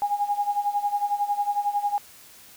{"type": "tone with tremolo", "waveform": "sine", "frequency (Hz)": 819, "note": "G#5", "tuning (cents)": -24, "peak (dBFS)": -19, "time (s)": [0.02, 1.98], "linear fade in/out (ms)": 0, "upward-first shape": "sine", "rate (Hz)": 11, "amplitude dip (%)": 80, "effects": ["white hiss -49 dBFS RMS until 2.56 s"]}